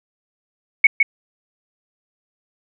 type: tone with echo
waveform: sine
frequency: 2217 Hz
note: C#7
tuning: in tune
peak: -5 dBFS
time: 0.84-0.87 s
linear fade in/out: 5 ms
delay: 160 ms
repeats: 1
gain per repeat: -5 dB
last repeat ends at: 1.03 s
effects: none

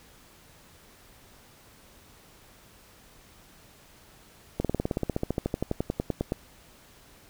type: slowing click train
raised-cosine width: 2 ms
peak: -13 dBFS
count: 24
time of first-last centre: 4.6-6.321 s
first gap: 47 ms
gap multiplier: 1.04
effects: pink hiss -55 dBFS RMS until 7.29 s

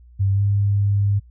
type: tone with pitch glide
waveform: sine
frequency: 98 to 100.99 Hz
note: G2 to G#2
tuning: 0 to -48 cents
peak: -15 dBFS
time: 0.19-1.2 s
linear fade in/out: 20 ms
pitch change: +52 cents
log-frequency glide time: 0.33-0.42 s
effects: added 60 Hz sine -44 dBFS peak until 1.3 s

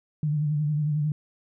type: tone with vibrato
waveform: sine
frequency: 149.9 Hz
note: D3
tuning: 36 cents sharp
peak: -22 dBFS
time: 0.23-1.12 s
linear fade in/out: 2 ms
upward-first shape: sine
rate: 11 Hz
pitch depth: 50 cents each way
effects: none

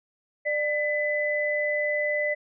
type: tone pair together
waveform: sine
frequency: 596 / 2005 Hz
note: D5 / B6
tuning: +25 / +26 cents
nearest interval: octave + major sixth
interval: 2101 cents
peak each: -26 / -26 dBFS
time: 0.45-2.35 s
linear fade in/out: 20 ms
effects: none

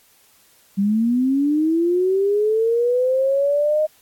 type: linear sweep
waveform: sine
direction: up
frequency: 193 to 622.3 Hz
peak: -15 dBFS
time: 0.77-3.87 s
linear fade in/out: 20 ms
effects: white hiss -55 dBFS RMS until 4.01 s + AAC 64 kbps

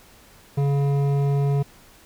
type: tone with hard clipping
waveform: sine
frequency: 140.8 Hz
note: C#3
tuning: 27 cents sharp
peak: -20 dBFS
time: 0.57-1.63 s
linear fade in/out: 10 ms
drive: 11 dB
effects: pink hiss -51 dBFS RMS until 2.05 s

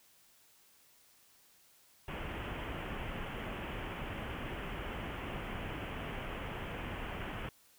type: low-pass noise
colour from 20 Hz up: pink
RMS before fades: -41 dBFS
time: 2.08-7.49 s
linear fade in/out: 2 ms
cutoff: 3200 Hz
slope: 96 dB/octave
effects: white hiss -65 dBFS RMS until 7.78 s

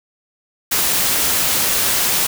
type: noise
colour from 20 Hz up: white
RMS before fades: -17 dBFS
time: 0.71-2.27 s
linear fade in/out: 10 ms
effects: none

